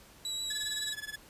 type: tone with vibrato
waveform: 30% pulse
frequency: 3900 Hz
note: B7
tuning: 23 cents flat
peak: -31 dBFS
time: 0.25-0.93 s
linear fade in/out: 2 ms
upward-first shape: sine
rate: 7.4 Hz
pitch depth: 15 cents each way
type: tone with tremolo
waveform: sawtooth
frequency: 1713 Hz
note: A6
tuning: 47 cents flat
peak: -32 dBFS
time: 0.5-1.16 s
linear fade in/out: 5 ms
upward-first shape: sine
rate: 19 Hz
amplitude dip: 90%
effects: pink hiss -56 dBFS RMS until 1.29 s + resampled to 32000 Hz